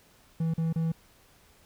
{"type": "tone with dropouts", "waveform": "triangle", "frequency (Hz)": 163.2, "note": "E3", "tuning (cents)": -17, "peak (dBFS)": -23, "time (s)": [0.4, 0.92], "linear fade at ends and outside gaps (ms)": 5, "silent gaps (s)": [[0.539, 0.579], [0.728, 0.758]], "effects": ["pink hiss -60 dBFS RMS until 1.65 s"]}